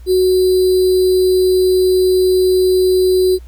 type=tone with sample-and-hold; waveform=sine; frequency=370 Hz; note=F#4; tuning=in tune; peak=-9 dBFS; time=0.06-3.39 s; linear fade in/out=50 ms; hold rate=4410 Hz; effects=added 60 Hz sine -32 dBFS peak until 3.47 s + pink hiss -52 dBFS RMS until 3.47 s